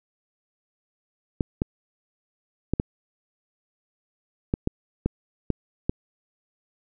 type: clicks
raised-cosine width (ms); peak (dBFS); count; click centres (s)
3; -9; 9; 1.408 / 1.619 / 2.736 / 2.799 / 4.539 / 4.674 / 5.06 / 5.503 / 5.895
effects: none